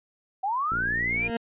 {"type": "linear sweep", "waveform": "sine", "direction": "up", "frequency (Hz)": [740, 2454], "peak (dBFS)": -24, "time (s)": [0.43, 1.28], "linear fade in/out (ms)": 10}
{"type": "click train", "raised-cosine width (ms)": 3, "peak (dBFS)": -24, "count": 35, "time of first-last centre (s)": [0.72, 1.297], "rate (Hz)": 58.9}
{"type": "tone with exponential growth", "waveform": "20% pulse", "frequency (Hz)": 231.6, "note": "A#3", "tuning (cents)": -11, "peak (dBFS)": -19, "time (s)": [0.98, 1.37], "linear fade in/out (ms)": 5, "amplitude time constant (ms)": 84}
{"effects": ["resampled to 8000 Hz"]}